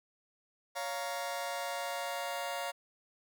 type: chord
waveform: sawtooth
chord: Bb minor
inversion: first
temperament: just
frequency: 559.4 / 699.2 / 932.3 Hz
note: Db5 / F5 / Bb5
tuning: +16 / +2 / 0 cents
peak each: -36 / -35 / -37 dBFS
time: 0.75-2.72 s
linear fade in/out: 20 ms
effects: none